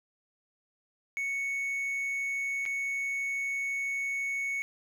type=tone with dropouts; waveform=triangle; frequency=2217 Hz; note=C#7; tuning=in tune; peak=-28 dBFS; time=1.17-4.62 s; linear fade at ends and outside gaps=0 ms; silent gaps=2.654-2.661 s; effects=none